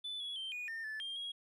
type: tone with pitch steps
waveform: triangle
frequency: 3497 / 3372 / 3129 / 2459 / 1813 / 1743 / 3198 / 3296 Hz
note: A7 / G#7 / G7 / D#7 / A#6 / A6 / G7 / G#7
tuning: -11 / +26 / -4 / -21 / -49 / -17 / +34 / -14 cents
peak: -37 dBFS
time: 0.04-1.32 s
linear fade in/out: 10 ms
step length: 160 ms
effects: tanh soft clip ceiling -34 dBFS + resampled to 32000 Hz